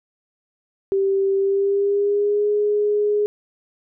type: tone with pitch glide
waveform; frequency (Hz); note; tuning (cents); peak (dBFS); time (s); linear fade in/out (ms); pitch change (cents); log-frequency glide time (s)
sine; 390.4 to 416; G4 to G#4; -7 to +3; -16; 0.92-3.26; 0; +110; 1.36-2.48
effects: none